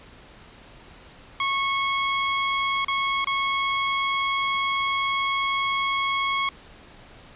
20% pulse tone with dropouts, 1098 Hz, C#6, 17 cents flat, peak -17 dBFS, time 1.4-6.49 s, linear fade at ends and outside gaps 2 ms, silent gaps 2.847-2.882 / 3.245-3.271 s, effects pink hiss -48 dBFS RMS until 7.35 s + resampled to 8000 Hz

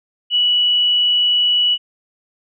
sine tone, 2943 Hz, F#7, 10 cents flat, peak -12 dBFS, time 0.3-1.78 s, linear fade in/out 50 ms, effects none

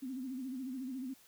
sine tone with vibrato, 259.3 Hz, C4, 15 cents flat, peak -38 dBFS, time 0.02-1.14 s, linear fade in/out 10 ms, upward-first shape sine, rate 14 Hz, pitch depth 92 cents each way, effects white hiss -63 dBFS RMS until 1.27 s

